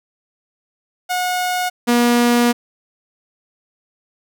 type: tone pair in turn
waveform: sawtooth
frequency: 726 / 239.8 Hz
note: F#5 / A#3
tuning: -33 / +49 cents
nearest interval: octave + perfect fifth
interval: 1918 cents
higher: first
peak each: -14 / -8 dBFS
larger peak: second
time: 1.09-1.7 / 1.87-2.53 s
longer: second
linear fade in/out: 20 ms
effects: none